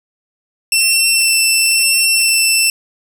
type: tone with vibrato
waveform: 15% pulse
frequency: 2687 Hz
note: E7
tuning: 33 cents sharp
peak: -3 dBFS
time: 0.72-2.7 s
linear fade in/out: 2 ms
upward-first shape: sine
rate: 0.98 Hz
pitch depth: 11 cents each way
effects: none